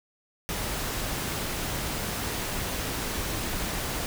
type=noise; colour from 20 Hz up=pink; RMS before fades=-31 dBFS; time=0.49-4.06 s; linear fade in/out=0 ms; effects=none